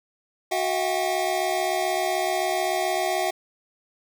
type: tone cluster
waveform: square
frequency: 369.3 / 650 / 726 / 793 Hz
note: F#4 / E5 / F#5 / G5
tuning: -3 / -24 / -33 / +20 cents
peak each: -30 / -28 / -28 / -31 dBFS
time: 0.51-3.31 s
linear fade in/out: 10 ms
effects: none